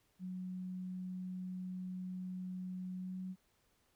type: tone with pitch glide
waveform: sine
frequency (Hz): 183.8 to 185.83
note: F#3 to F#3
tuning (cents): -11 to +8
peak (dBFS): -40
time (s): 0.19-3.36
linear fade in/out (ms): 50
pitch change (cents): +19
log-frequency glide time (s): 2.97-3.2
effects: pink hiss -75 dBFS RMS until 3.95 s